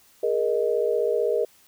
sine chord, Ab suspended second, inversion none, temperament equal with one note detuned, 415.3 / 471 / 622.3 Hz, Ab4 / Bb4 / Eb5, 0 / +18 / 0 cents, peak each -25 / -23 / -27 dBFS, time 0.23-1.45 s, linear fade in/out 5 ms, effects white hiss -57 dBFS RMS until 1.67 s

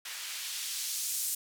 blue noise with band-pass filter sweep, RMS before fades -36 dBFS, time 0.05-1.35 s, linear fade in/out 5 ms, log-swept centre 1800 to 8700 Hz, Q 0.83, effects none

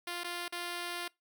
5% pulse tone with dropouts, 349.2 Hz, F4, in tune, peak -25 dBFS, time 0.07-1.08 s, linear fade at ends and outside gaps 5 ms, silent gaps 0.236-0.243 / 0.482-0.523 s, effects noise-tail reverb RT60 0.2 s tail -24 dB re dry

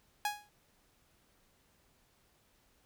sawtooth tone with exponential decay, 830.6 Hz, G#5, in tune, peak -25 dBFS, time 0.25-0.49 s, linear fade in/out 2 ms, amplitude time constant 51 ms, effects pink hiss -70 dBFS RMS until 2.85 s

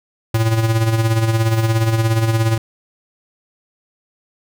square tone with tremolo, 112.4 Hz, A2, 37 cents sharp, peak -12 dBFS, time 0.34-2.58 s, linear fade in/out 5 ms, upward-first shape sine, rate 17 Hz, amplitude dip 55%, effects none

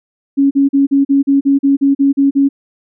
sine tone bursts, 277.2 Hz, C#4, in tune, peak -7 dBFS, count 12, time 0.37-2.49 s, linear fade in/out 20 ms, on 140 ms, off 40 ms, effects none

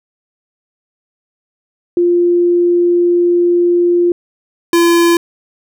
sine / square tone pair in turn, 349.2 / 340.8 Hz, F4 / F4, 0 / -42 cents, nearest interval unison, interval 42 cents, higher first, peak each -8 dBFS, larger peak neither, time 1.97-4.12 / 4.73-5.17 s, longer first, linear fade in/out 2 ms, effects none

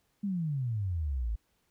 sine exponential sweep, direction down, 209.2 to 51.6 Hz, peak -29 dBFS, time 0.23-1.36 s, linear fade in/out 10 ms, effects pink hiss -74 dBFS RMS until 1.7 s

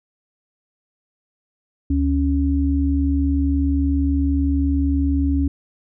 sine tone pair together, 73.56 / 277.2 Hz, D2 / C#4, +3 / 0 cents, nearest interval octave + major seventh, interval 2297 cents, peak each -18 / -19 dBFS, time 1.9-5.48 s, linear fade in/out 5 ms, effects none

